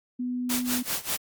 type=tone; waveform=sine; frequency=248.1 Hz; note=B3; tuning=8 cents sharp; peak=-27 dBFS; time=0.19-0.83 s; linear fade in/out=10 ms
type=noise with tremolo; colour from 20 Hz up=white; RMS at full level=-27 dBFS; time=0.49-1.17 s; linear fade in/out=10 ms; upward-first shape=sine; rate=5.1 Hz; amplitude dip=90%
effects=Opus 48 kbps